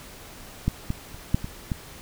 clicks, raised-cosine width 5 ms, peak -9 / -13 / -29 / -7 / -19 / -13 dBFS, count 6, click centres 0.68 / 0.904 / 1.145 / 1.345 / 1.444 / 1.718 s, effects pink hiss -44 dBFS RMS until 2.01 s

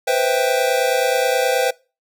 square chord, C major seventh, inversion third, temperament equal, 493.9 / 523.3 / 659.3 / 784 Hz, B4 / C5 / E5 / G5, 0 / 0 / 0 / 0 cents, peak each -21 / -21 / -24 / -23 dBFS, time 0.07-1.71 s, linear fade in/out 10 ms, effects noise-tail reverb RT60 0.3 s tail -23 dB re dry

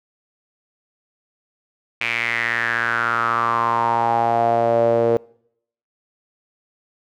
sawtooth tone with band-pass filter sweep, 116.54 Hz, A#2, in tune, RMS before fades -19 dBFS, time 2.01-5.17 s, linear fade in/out 0 ms, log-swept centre 2400 to 490 Hz, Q 6.3, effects noise-tail reverb RT60 0.7 s tail -25 dB re dry

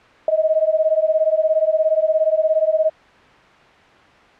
sine beating tone pair, 622.3 / 639.3 Hz, D#5 / D#5, 0 / +47 cents, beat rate 17 Hz, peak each -17 dBFS, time 0.28-2.9 s, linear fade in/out 2 ms, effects white hiss -47 dBFS RMS until 4.39 s + low-pass 2000 Hz 12 dB/octave

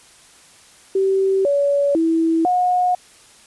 sine tone with pitch steps, 385.8 / 567 / 326.8 / 724 Hz, G4 / C#5 / E4 / F#5, -28 / +39 / -15 / -38 cents, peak -14 dBFS, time 0.95-2.95 s, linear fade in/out 5 ms, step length 500 ms, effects white hiss -48 dBFS RMS until 3.46 s + resampled to 24000 Hz

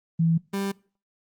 sine / 30% pulse tone pair in turn, 164.81 / 197.38 Hz, E3 / G3, 0 / +12 cents, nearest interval minor third, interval 312 cents, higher second, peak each -18 / -23 dBFS, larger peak first, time 0.19-0.38 / 0.53-0.72 s, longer neither, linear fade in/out 10 ms, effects noise-tail reverb RT60 0.4 s tail -23 dB re dry + Opus 32 kbps

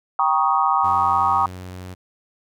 sine chord, Eb dominant seventh, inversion first, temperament equal with one note detuned, 784 / 945.3 / 1108.7 / 1244.5 Hz, G5 / Bb5 / Db6 / Eb6, 0 / +24 / 0 / 0 cents, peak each -21 dBFS, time 0.19-1.46 s, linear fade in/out 2 ms
sawtooth tone, 91.6 Hz, F#2, 17 cents flat, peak -29 dBFS, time 0.83-1.95 s, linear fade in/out 20 ms
effects none

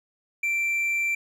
triangle tone, 2349 Hz, D7, in tune, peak -21 dBFS, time 0.43-1.15 s, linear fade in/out 5 ms, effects none

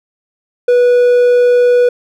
triangle tone, 489.4 Hz, B4, 16 cents flat, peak -4 dBFS, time 0.68-1.89 s, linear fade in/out 5 ms, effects none

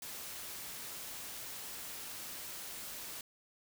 white noise, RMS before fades -45 dBFS, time 0.02-3.21 s, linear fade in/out 2 ms, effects none

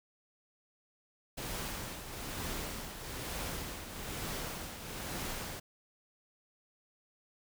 pink noise with tremolo, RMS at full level -38 dBFS, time 1.37-5.6 s, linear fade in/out 10 ms, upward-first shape triangle, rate 1.1 Hz, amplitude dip 60%, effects none

